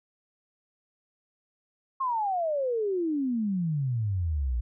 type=exponential sweep; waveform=sine; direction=down; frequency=1090 to 56.5 Hz; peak=-25 dBFS; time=2-4.61 s; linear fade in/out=10 ms; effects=none